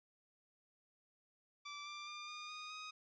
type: tone with pitch steps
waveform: 15% pulse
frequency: 1165 / 1181.9 / 1199.1 / 1216.6 / 1234.3 / 1252.2 Hz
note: D6 / D6 / D6 / D#6 / D#6 / D#6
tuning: -14 / +11 / +36 / -39 / -14 / +11 cents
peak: -40 dBFS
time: 1.65-2.91 s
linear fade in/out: 10 ms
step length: 210 ms
effects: resampled to 16000 Hz